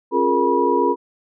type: tone cluster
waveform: sine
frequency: 272.9 / 352.6 / 418.8 / 468.2 / 971 Hz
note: C#4 / F4 / G#4 / A#4 / B5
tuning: -27 / +17 / +15 / +8 / -30 cents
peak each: -23 / -21 / -21 / -22 / -19 dBFS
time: 0.11-0.96 s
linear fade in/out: 50 ms
effects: none